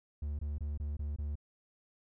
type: tone bursts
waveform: triangle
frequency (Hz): 73.42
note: D2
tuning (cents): 0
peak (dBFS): -32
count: 6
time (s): 0.22-1.355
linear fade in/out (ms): 5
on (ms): 170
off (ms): 23
effects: none